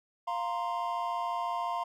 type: chord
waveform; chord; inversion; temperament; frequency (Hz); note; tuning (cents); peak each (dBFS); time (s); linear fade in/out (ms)
triangle; F suspended fourth; none; equal; 698.5 / 932.3 / 1046.5; F5 / Bb5 / C6; 0 / 0 / 0; -33; 0.27-1.84; 10
effects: none